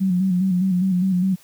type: tone with vibrato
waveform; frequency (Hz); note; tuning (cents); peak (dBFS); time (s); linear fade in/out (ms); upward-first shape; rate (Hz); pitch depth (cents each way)
sine; 185; F#3; 0; -16; 0-1.36; 20; square; 4.9; 53
effects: white hiss -52 dBFS RMS until 1.43 s